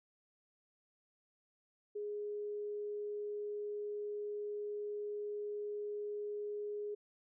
sine tone, 415.3 Hz, G#4, in tune, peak -38 dBFS, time 1.95-6.95 s, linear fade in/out 10 ms, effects none

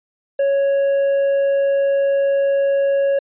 triangle tone, 554.4 Hz, C#5, in tune, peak -12 dBFS, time 0.39-3.19 s, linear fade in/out 5 ms, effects resampled to 8000 Hz

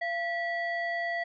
triangle ring-modulated tone, 1318.5 Hz, E6, in tune, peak -24 dBFS, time 0.01-1.24 s, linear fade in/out 10 ms, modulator 633 Hz, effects resampled to 11025 Hz

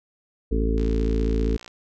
harmonic tone, 55.2 Hz, A1, 6 cents sharp, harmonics 1 / 2 / 3 / 4 / 5 / 6 / 7 / 8, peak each -21 / -35 / -35 / -30 / -29 / -38 / -33 / -29 dBFS, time 0.51-1.57 s, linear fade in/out 10 ms
click train, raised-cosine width 0.2 ms, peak -24 dBFS, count 55, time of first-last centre 0.78-1.679 s, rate 60.1 Hz
effects none

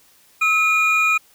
triangle tone pair together, 1290 / 2435 Hz, E6 / D#7, -38 / -38 cents, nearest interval major seventh, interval 1100 cents, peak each -18 / -14 dBFS, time 0.41-1.18 s, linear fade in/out 10 ms, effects white hiss -54 dBFS RMS until 1.34 s

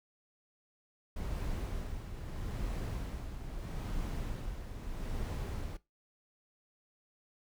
brown noise with tremolo, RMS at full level -36 dBFS, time 1.16-5.77 s, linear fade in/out 5 ms, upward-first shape sine, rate 0.78 Hz, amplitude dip 55%, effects noise-tail reverb RT60 0.2 s tail -18 dB re dry

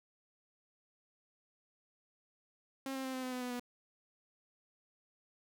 sawtooth tone with pitch steps, 268.7 / 265.2 / 261.7 / 258.2 / 254.8 / 251.4 / 248.1 / 244.8 Hz, C4 / C4 / C4 / C4 / C4 / B3 / B3 / B3, +46 / +23 / 0 / -23 / -46 / +31 / +8 / -15 cents, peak -34 dBFS, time 2.86-3.596 s, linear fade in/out 2 ms, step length 92 ms, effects none

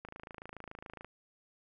click train, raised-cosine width 0.5 ms, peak -30 dBFS, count 28, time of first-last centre 0.05-1.046 s, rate 27.1 Hz, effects none

